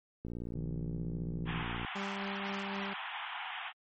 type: click train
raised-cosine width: 3 ms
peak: -28 dBFS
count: 95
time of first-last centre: 0.25-1.849 s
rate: 58.8 Hz
type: tone with pitch glide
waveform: sine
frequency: 155.56 to 161.89 Hz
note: D#3 to E3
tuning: 0 to -31 cents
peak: -37 dBFS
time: 0.55-1.63 s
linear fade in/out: 10 ms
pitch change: +69 cents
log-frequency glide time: 0.75-1.02 s
type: band-pass noise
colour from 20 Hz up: pink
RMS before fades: -41 dBFS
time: 1.45-3.73 s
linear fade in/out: 50 ms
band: 730 to 3400 Hz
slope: 96 dB/octave
type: tone with tremolo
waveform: sawtooth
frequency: 197.6 Hz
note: G3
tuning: 14 cents sharp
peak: -33 dBFS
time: 1.95-2.94 s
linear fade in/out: 10 ms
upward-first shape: sine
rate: 3.9 Hz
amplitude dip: 25%
effects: MP3 32 kbps